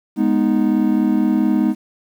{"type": "chord", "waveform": "triangle", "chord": "G# minor", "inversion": "none", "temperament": "equal", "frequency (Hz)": [207.7, 246.9, 311.1], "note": ["G#3", "B3", "D#4"], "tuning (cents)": [0, 0, 0], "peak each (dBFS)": -16, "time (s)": [0.16, 1.75], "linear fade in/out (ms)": 50, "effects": ["8-bit"]}